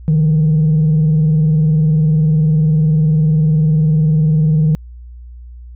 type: tone with vibrato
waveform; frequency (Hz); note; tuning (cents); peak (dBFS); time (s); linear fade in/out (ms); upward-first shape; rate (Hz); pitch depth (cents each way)
sine; 155.56; D#3; 0; -7; 0.08-4.75; 0; triangle; 20; 110
effects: tanh soft clip ceiling -7 dBFS + added 60 Hz sine -31 dBFS peak until 5.75 s